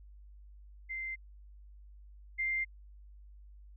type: tone pair in turn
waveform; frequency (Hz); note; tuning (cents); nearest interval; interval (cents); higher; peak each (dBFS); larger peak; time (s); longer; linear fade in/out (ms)
sine; 2083 / 2097; C7 / C7; -8 / +3; unison; 11; second; -36 / -30; second; 0.89-1.16 / 2.38-2.65; neither; 20
effects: added 50 Hz sine -51 dBFS peak until 3.76 s